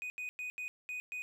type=tone bursts at uneven times; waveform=triangle; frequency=2489 Hz; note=D#7; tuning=in tune; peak=-36 dBFS; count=6; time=0.02-0.1 / 0.18-0.29 / 0.39-0.5 / 0.58-0.68 / 0.89-1 / 1.12-1.22 s; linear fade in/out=0 ms; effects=none